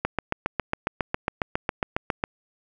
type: click train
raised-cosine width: 0.5 ms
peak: -8 dBFS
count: 17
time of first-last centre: 0.05-2.239 s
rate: 7.31 Hz
effects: none